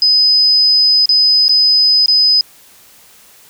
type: tone with dropouts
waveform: sine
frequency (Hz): 5020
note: D#8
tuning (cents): +15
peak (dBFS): -7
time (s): 0.02-2.41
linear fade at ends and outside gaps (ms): 1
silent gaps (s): 1.057-1.091 / 1.482-1.493 / 2.06-2.082
effects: white hiss -44 dBFS RMS until 3.49 s